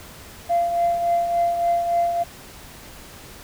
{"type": "tone with tremolo", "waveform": "sine", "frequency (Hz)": 689, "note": "F5", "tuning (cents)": -24, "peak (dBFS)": -14, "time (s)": [0.49, 2.24], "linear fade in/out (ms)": 20, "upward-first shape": "triangle", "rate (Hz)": 3.5, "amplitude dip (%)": 60, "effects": ["tanh soft clip ceiling -13 dBFS", "pink hiss -42 dBFS RMS until 3.43 s"]}